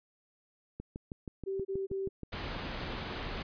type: click train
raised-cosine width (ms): 3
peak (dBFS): -27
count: 10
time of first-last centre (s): 0.8-2.233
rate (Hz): 6.28
type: tone bursts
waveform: sine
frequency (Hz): 387.5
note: G4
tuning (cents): -20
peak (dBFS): -32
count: 3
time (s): 1.46-2.09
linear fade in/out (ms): 20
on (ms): 190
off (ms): 30
type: low-pass noise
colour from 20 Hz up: pink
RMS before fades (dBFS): -39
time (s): 2.32-3.43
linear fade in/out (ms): 10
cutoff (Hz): 4400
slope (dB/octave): 24
effects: resampled to 11025 Hz